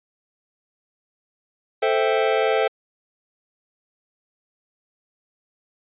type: chord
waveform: square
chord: A minor seventh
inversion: none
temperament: equal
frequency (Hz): 440 / 523.3 / 659.3 / 784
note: A4 / C5 / E5 / G5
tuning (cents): 0 / 0 / 0 / 0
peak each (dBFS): -22 / -24 / -25 / -26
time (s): 1.82-2.68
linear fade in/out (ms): 10
effects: resampled to 8000 Hz